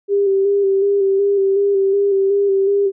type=tone with vibrato; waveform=sine; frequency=395.4 Hz; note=G4; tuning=15 cents sharp; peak=-12 dBFS; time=0.08-2.92 s; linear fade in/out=50 ms; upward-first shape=square; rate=2.7 Hz; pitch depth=27 cents each way; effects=none